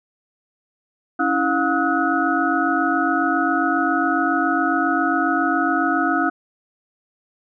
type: tone cluster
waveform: sine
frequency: 278 / 325.3 / 715 / 1277 / 1471 Hz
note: C#4 / E4 / F5 / D#6 / F#6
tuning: +5 / -23 / +41 / +45 / -11 cents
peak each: -23 dBFS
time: 1.19-6.3 s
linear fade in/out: 10 ms
effects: none